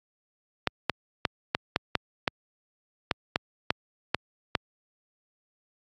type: clicks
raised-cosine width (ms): 0.3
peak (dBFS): -6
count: 12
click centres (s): 0.673 / 0.897 / 1.252 / 1.549 / 1.761 / 1.953 / 2.278 / 3.112 / 3.359 / 3.705 / 4.146 / 4.552
effects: high-pass 80 Hz 12 dB/octave + AAC 64 kbps